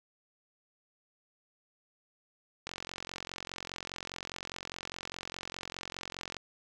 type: click train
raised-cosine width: 0.2 ms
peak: -21 dBFS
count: 167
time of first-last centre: 2.67-6.367 s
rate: 44.9 Hz
effects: 10-bit